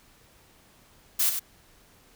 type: noise with echo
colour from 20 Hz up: blue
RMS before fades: -23 dBFS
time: 1.19-1.3 s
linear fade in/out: 10 ms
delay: 96 ms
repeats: 1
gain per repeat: -7 dB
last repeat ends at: 1.396 s
effects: pink hiss -58 dBFS RMS until 2.15 s